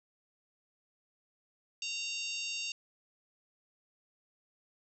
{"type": "harmonic tone with a mistuned harmonic", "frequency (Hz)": 923, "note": "A#5", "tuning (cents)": -17, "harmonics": [3, 4, 5, 6, 7, 8], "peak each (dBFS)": [-38, -44, -42, -46, -45, -48], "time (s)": [1.82, 2.72], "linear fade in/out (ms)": 2, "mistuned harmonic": 8, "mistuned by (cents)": 56, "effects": []}